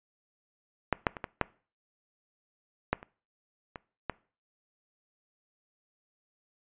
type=clicks; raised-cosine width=0.5 ms; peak=-9 / -8 / -23 / -18 / -9 / -10 / -29 / -24 / -15 dBFS; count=9; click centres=0.927 / 1.068 / 1.168 / 1.242 / 1.413 / 2.93 / 3.029 / 3.758 / 4.097 s; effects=noise-tail reverb RT60 0.4 s tail -22 dB re dry + resampled to 8000 Hz